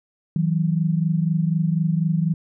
sine tone pair together, 160.95 / 185 Hz, E3 / F#3, -41 / 0 cents, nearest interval major second, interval 241 cents, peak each -19 / -23 dBFS, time 0.36-2.34 s, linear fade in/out 2 ms, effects none

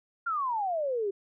sine exponential sweep, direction down, 1420 to 382.9 Hz, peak -27 dBFS, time 0.26-1.11 s, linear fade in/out 10 ms, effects none

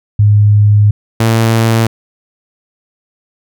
sine / sawtooth tone pair in turn, 104 / 113.47 Hz, G#2 / A#2, +3 / -46 cents, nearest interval major second, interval 151 cents, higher second, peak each -4 dBFS, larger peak neither, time 0.19-0.91 / 1.2-1.87 s, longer first, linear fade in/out 5 ms, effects none

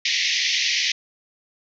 pink band-pass noise, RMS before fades -22 dBFS, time 0.05-0.92 s, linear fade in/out 5 ms, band 1900 to 6200 Hz, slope 96 dB/octave, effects none

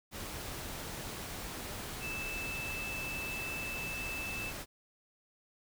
sine tone in noise, 2633 Hz, E7, 3 cents flat, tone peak -38 dBFS, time 2-4.53 s, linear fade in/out 50 ms, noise pink, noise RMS -42 dBFS, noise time 0.11-4.66 s, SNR +1 dB, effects none

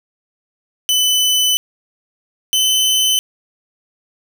sawtooth tone pair in turn, 3007 / 3040 Hz, F#7 / F#7, +27 / +46 cents, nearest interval unison, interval 19 cents, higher second, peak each -9 dBFS, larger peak neither, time 0.89-1.57 / 2.53-3.19 s, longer first, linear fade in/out 0 ms, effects none

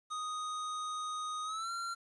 square tone with pitch glide, 1244.5 to 1372.9 Hz, D#6 to F6, 0 to -30 cents, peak -37 dBFS, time 0.1-1.95 s, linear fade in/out 20 ms, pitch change +170 cents, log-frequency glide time 1.44-1.71 s, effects resampled to 22050 Hz + 11-bit

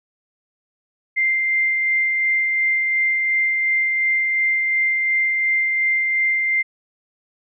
sine tone with tremolo, 2093 Hz, C7, in tune, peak -15 dBFS, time 1.16-6.63 s, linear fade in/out 20 ms, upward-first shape sine, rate 2.8 Hz, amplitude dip 25%, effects none

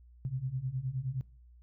sine beating tone pair, 124.9 / 134.5 Hz, B2 / C3, +20 / +48 cents, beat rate 9.6 Hz, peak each -37 / -34 dBFS, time 0.25-1.21 s, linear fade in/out 0 ms, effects noise-tail reverb RT60 0.4 s tail -20 dB re dry + added 60 Hz sine -54 dBFS peak until 1.62 s

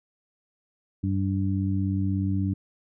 harmonic tone, 96.6 Hz, G2, 25 cents flat, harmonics 1 / 2 / 3, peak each -25 / -28 / -30 dBFS, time 1.03-2.54 s, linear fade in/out 10 ms, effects none

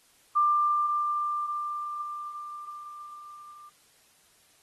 sine tone with level ramp, 1189 Hz, D6, 21 cents sharp, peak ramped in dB -19 to -46 dBFS, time 0.35-3.7 s, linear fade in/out 20 ms, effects white hiss -62 dBFS RMS until 4.62 s + AAC 32 kbps

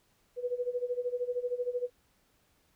sine tone with tremolo, 491.8 Hz, B4, 7 cents flat, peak -27 dBFS, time 0.36-1.9 s, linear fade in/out 50 ms, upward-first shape sine, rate 13 Hz, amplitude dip 85%, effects pink hiss -70 dBFS RMS until 2.75 s

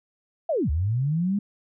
sine linear two-way sweep, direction down then up, 698.5 to 68 to 208.6 Hz, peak -21 dBFS, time 0.49-1.39 s, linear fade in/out 5 ms, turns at 0.7 s, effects none

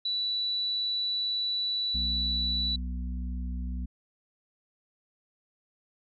sine tone, 3951 Hz, B7, in tune, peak -27 dBFS, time 0.05-2.76 s, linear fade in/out 5 ms
harmonic tone, 61.74 Hz, B1, in tune, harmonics 1 / 3 / 4, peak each -31 / -41 / -43 dBFS, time 1.94-3.86 s, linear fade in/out 10 ms
effects none

